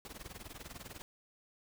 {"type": "noise with tremolo", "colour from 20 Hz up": "pink", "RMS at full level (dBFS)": -45, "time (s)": [0.05, 1.02], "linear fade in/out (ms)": 0, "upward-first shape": "triangle", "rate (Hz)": 20, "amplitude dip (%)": 95, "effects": []}